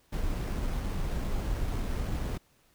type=noise with sample-and-hold; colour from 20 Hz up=brown; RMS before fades=-31 dBFS; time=0.12-2.38 s; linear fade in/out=10 ms; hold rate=7350 Hz; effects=pink hiss -66 dBFS RMS until 2.74 s